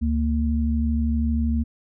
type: tone pair together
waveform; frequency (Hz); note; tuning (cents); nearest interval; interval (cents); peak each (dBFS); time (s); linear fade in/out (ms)
sine; 72.38 / 229.8; D2 / A#3; -25 / -25; octave + minor sixth; 2000; -21 / -23; 0.01-1.64; 20
effects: none